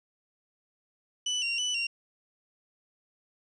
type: tone with vibrato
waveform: 30% pulse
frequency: 2870 Hz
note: F7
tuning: 47 cents sharp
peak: -25 dBFS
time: 1.26-1.87 s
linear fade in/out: 5 ms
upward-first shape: square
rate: 3.1 Hz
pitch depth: 66 cents each way
effects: resampled to 22050 Hz + 10-bit